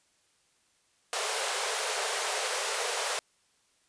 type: high-pass noise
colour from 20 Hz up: pink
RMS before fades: -31 dBFS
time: 1.13-3.19 s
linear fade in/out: 0 ms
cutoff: 410 Hz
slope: 96 dB/octave
effects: white hiss -69 dBFS RMS until 3.88 s + resampled to 22050 Hz